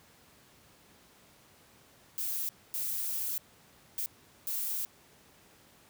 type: noise bursts at uneven times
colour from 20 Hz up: violet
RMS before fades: -34 dBFS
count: 4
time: 2.18-2.49 / 2.74-3.38 / 3.98-4.06 / 4.47-4.85 s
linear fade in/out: 0 ms
effects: pink hiss -60 dBFS RMS until 5.89 s + high-pass 80 Hz 12 dB/octave